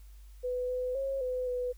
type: tone with pitch steps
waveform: sine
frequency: 498.7 / 503 / 542 / 505 / 496.3 Hz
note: B4 / B4 / C#5 / B4 / B4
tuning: +17 / +32 / -39 / +39 / +8 cents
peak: -30 dBFS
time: 0.43-1.73 s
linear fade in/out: 20 ms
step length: 260 ms
effects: added 50 Hz sine -48 dBFS peak until 1.77 s + white hiss -66 dBFS RMS until 1.77 s